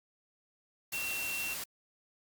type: tone in noise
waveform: sine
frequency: 2723 Hz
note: F7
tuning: 44 cents flat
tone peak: -35 dBFS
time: 0.93-1.54 s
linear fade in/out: 5 ms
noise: white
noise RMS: -39 dBFS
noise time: 0.92-1.64 s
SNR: +1 dB
effects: Opus 48 kbps